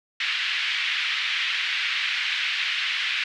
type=band-pass noise; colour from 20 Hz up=pink; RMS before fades=-26 dBFS; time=0.2-3.24 s; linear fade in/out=5 ms; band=1900 to 3500 Hz; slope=24 dB/octave; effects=none